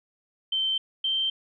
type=tone pair in turn; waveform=sine; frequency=3106 / 3131 Hz; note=G7 / G7; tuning=-17 / -3 cents; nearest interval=unison; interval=14 cents; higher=second; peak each=-23 dBFS; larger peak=neither; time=0.52-0.78 / 1.04-1.3 s; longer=neither; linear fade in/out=5 ms; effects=none